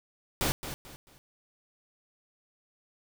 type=noise with echo; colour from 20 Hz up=pink; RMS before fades=-28 dBFS; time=0.41-0.52 s; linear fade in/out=0 ms; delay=220 ms; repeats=3; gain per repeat=-10 dB; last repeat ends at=1.18 s; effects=none